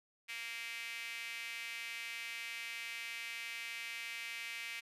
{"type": "tone with high-pass filter", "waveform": "sawtooth", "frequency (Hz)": 231.6, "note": "A#3", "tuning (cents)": -11, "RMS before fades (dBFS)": -44, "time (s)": [0.28, 4.81], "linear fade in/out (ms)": 20, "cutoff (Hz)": 2300, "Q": 4.4, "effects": ["resampled to 32000 Hz"]}